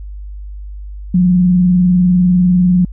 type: tone with vibrato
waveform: sine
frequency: 179.9 Hz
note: F#3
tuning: 48 cents flat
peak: -7 dBFS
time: 1.14-2.85 s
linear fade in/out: 5 ms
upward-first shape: triangle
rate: 20 Hz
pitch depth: 86 cents each way
effects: added 50 Hz sine -25 dBFS peak until 2.92 s